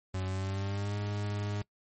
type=tone with pitch glide; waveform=40% pulse; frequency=93.7 to 102.77 Hz; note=F#2 to G#2; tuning=+22 to -18 cents; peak=-31 dBFS; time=0.14-1.62 s; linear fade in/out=5 ms; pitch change=+160 cents; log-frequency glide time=0.26-0.97 s; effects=noise-tail reverb RT60 0.1 s tail -23 dB re dry + MP3 32 kbps